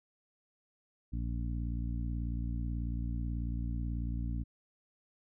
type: harmonic tone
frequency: 58.27 Hz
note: A#1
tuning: in tune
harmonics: 1 / 2 / 3 / 4 / 5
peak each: -34 / -39 / -45 / -44 / -47 dBFS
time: 1.12-4.44 s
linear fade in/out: 20 ms
effects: none